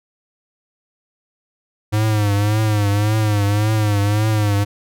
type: tone with vibrato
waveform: square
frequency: 105 Hz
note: G#2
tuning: 19 cents sharp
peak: -15 dBFS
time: 1.92-4.65 s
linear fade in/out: 20 ms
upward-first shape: triangle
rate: 1.8 Hz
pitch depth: 83 cents each way
effects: none

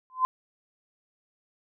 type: tone with exponential growth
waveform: sine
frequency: 1028 Hz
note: C6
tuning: 31 cents flat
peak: -16 dBFS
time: 0.1-0.25 s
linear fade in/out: 0 ms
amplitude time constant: 31 ms
effects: none

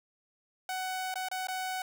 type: tone with dropouts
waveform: sawtooth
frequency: 747 Hz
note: F#5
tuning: 16 cents sharp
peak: -29 dBFS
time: 0.69-1.82 s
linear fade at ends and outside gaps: 2 ms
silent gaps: 1.141-1.156 / 1.286-1.314 / 1.471-1.484 s
effects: none

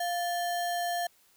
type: tone with sample-and-hold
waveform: sine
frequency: 698.5 Hz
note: F5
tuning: in tune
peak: -28 dBFS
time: 0-1.07 s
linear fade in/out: 5 ms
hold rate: 2450 Hz
effects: white hiss -64 dBFS RMS until 1.36 s

